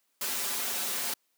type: noise with comb filter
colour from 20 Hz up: white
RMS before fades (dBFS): -32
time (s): 0.21-1.14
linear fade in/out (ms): 5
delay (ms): 6.3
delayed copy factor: -0.9
effects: white hiss -74 dBFS RMS until 1.37 s + high-pass 200 Hz 12 dB/octave